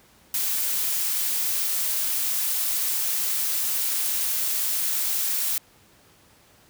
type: noise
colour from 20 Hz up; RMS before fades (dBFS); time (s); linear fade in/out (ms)
blue; -25; 0.34-5.58; 2
effects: pink hiss -56 dBFS RMS until 6.69 s + high-pass 60 Hz 12 dB/octave